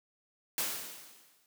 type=noise with exponential decay; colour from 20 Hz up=white; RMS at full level=-31 dBFS; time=0.58-1.46 s; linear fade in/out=1 ms; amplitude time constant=190 ms; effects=high-pass 150 Hz 12 dB/octave